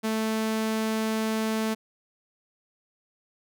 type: tone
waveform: sawtooth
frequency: 220 Hz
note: A3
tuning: in tune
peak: -21 dBFS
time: 0.03-1.75 s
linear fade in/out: 20 ms
effects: none